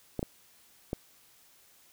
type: clicks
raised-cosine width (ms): 2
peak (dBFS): -18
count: 3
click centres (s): 0.193 / 0.229 / 0.931
effects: white hiss -61 dBFS RMS until 1.92 s